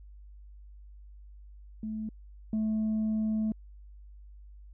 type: tone pair in turn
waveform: sine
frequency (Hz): 217.4 / 217.4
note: A3 / A3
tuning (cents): -21 / -21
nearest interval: unison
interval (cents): 0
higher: neither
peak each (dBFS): -32 / -24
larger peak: second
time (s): 1.83-2.09 / 2.53-3.52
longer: second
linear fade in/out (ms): 2
effects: tanh soft clip ceiling -25 dBFS + added 50 Hz sine -47 dBFS peak until 4.73 s